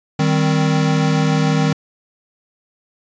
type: chord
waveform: square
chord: C minor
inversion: first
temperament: equal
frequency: 155.56 / 196 / 261.6 Hz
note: Eb3 / G3 / C4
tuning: 0 / 0 / 0 cents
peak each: -16 / -22 / -21 dBFS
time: 0.19-1.73 s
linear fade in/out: 5 ms
effects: resampled to 16000 Hz